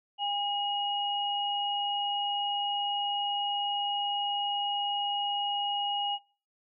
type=tone pair together; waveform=sine; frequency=810.4 / 2888 Hz; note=G#5 / F#7; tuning=-43 / -43 cents; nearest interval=octave + minor seventh; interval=2200 cents; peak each=-30 / -31 dBFS; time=0.18-6.19 s; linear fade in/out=50 ms; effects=noise-tail reverb RT60 0.4 s tail -22 dB re dry